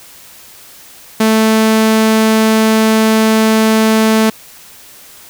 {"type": "tone", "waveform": "sawtooth", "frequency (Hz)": 220, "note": "A3", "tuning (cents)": 0, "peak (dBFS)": -4, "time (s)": [1.2, 4.3], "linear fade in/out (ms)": 5, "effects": ["white hiss -38 dBFS RMS until 5.29 s"]}